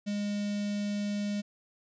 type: tone with notch filter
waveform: square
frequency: 205 Hz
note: G#3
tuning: 22 cents flat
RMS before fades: -32 dBFS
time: 0.06-1.42 s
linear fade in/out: 20 ms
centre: 1100 Hz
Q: 0.64
effects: resampled to 16000 Hz